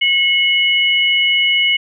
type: tone pair together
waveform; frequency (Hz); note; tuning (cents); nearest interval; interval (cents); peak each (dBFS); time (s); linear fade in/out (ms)
sine; 2177 / 2942; C#7 / F#7; -32 / -11; perfect fourth; 521; -14; 0.01-1.77; 10
effects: none